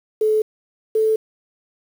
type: tone pair in turn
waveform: sine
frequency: 431.8 / 438.1 Hz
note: A4 / A4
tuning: -33 / -7 cents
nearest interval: unison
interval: 26 cents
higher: second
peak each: -14 dBFS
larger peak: neither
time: 0.21-0.42 / 0.95-1.16 s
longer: neither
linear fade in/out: 5 ms
effects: 7-bit